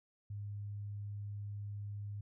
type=tone; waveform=sine; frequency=102.4 Hz; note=G#2; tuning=24 cents flat; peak=-40 dBFS; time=0.3-2.21 s; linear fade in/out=5 ms; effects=none